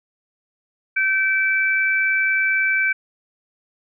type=tone pair together; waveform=sine; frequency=1546 / 2316 Hz; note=G6 / D7; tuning=-24 / -25 cents; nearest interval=perfect fifth; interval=699 cents; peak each=-19 dBFS; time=0.96-2.93 s; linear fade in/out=10 ms; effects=none